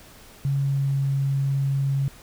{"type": "tone with pitch glide", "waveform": "sine", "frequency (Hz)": [138.59, 137.47], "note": ["C#3", "C#3"], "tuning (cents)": [0, -14], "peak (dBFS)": -20, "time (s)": [0.45, 2.08], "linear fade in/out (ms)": 0, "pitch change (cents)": -14, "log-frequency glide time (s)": [0.6, 1.02], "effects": ["pink hiss -48 dBFS RMS until 2.22 s"]}